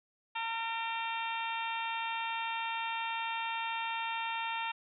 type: harmonic tone with a mistuned harmonic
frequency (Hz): 455.6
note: A#4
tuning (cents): -40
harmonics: 2 / 3 / 4 / 5 / 6 / 7 / 8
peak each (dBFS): -36 / -43 / -44 / -42 / -41 / -46 / -46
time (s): 0.35-4.72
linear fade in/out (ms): 10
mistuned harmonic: 5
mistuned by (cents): +49
effects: none